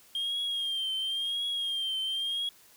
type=tone with vibrato; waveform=triangle; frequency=3211 Hz; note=G7; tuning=41 cents sharp; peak=-27 dBFS; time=0.15-2.49 s; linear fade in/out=2 ms; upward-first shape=triangle; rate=0.95 Hz; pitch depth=67 cents each way; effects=tanh soft clip ceiling -23 dBFS + white hiss -58 dBFS RMS until 2.76 s